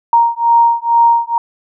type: beating tone pair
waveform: sine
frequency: 932.3 / 934.5 Hz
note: A#5 / A#5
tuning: 0 / +4 cents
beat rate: 2.2 Hz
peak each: -11 dBFS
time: 0.13-1.38 s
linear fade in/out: 2 ms
effects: none